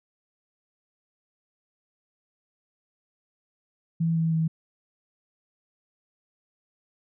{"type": "tone with pitch steps", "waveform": "sine", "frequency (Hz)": [164.81, 162.92, 161.05], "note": ["E3", "E3", "E3"], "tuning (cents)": [0, -20, -40], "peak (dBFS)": -21, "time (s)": [4, 4.48], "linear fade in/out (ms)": 10, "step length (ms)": 160, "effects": []}